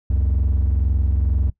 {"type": "tone pair together", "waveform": "triangle", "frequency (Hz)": [66.1, 88.23], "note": ["C2", "F2"], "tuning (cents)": [18, 18], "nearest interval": "perfect fourth", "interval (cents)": 500, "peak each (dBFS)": [-14, -19], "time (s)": [0.1, 1.5], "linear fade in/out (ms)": 5, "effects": ["noise-tail reverb RT60 0.1 s tail -21 dB re dry", "tanh soft clip ceiling -10 dBFS"]}